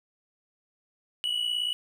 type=tone pair together; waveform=triangle; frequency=2928 / 2986 Hz; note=F#7 / F#7; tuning=-19 / +15 cents; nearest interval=unison; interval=34 cents; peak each=-26 / -31 dBFS; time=1.24-1.73 s; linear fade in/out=0 ms; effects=none